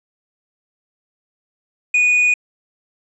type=tone; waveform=triangle; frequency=2467 Hz; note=D#7; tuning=15 cents flat; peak=-10 dBFS; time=1.94-2.34 s; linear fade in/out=5 ms; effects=resampled to 24000 Hz

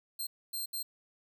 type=tone bursts at uneven times; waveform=10% pulse; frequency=4170 Hz; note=C8; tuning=7 cents flat; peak=-28 dBFS; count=3; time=0.19-0.27 / 0.53-0.66 / 0.73-0.83 s; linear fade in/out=10 ms; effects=none

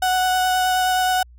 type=tone with vibrato; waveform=35% pulse; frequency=740 Hz; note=F#5; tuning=in tune; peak=-15 dBFS; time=0.02-1.23 s; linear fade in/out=5 ms; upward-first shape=triangle; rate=9.5 Hz; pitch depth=12 cents each way; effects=added 60 Hz sine -43 dBFS peak until 1.38 s

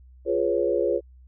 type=chord; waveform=sine; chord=C# dominant seventh; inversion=first; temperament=equal; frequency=349.2 / 415.3 / 493.9 / 554.4 Hz; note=E#4 / G#4 / B4 / C#5; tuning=0 / 0 / 0 / 0 cents; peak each=-26 dBFS; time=0.25-1.01 s; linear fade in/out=50 ms; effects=added 63 Hz sine -47 dBFS peak until 1.27 s

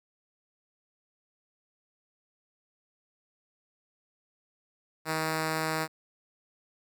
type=tone; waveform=5% pulse; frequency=158.6 Hz; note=D#3; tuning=33 cents sharp; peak=-17 dBFS; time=5.05-5.88 s; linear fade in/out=50 ms; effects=none

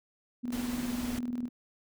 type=tone with tremolo; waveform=sine; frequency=244 Hz; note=B3; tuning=21 cents flat; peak=-29 dBFS; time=0.43-1.49 s; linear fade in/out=20 ms; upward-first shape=square; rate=20 Hz; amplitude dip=60%
type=noise; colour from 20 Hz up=pink; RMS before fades=-41 dBFS; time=0.52-1.19 s; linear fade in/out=5 ms
effects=none

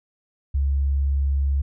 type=tone; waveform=sine; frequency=69.3 Hz; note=C#2; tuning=in tune; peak=-18 dBFS; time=0.54-1.62 s; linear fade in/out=10 ms; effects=none

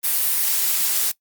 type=noise; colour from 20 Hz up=blue; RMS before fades=-20 dBFS; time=0.03-1.12 s; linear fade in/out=20 ms; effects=noise-tail reverb RT60 0.1 s tail -19 dB re dry + Opus 32 kbps

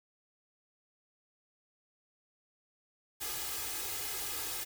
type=noise with comb filter; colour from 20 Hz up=white; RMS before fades=-38 dBFS; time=3.2-4.65 s; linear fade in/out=20 ms; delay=2.4 ms; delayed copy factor=+0.9; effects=none

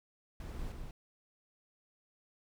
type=noise with echo; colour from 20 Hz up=brown; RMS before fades=-42 dBFS; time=0.4-0.72 s; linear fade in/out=2 ms; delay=190 ms; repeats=1; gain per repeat=-3 dB; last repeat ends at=0.91 s; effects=none

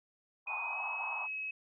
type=band-pass noise; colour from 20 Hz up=pink; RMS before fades=-42 dBFS; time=0.46-1.28 s; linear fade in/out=50 ms; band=790 to 1100 Hz; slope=48 dB/octave
type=tone with pitch glide; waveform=sine; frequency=2489 to 2562 Hz; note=D#7 to E7; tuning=0 to -50 cents; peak=-36 dBFS; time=0.47-1.51 s; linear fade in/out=5 ms; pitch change=+50 cents; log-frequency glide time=0.59-0.81 s
effects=none

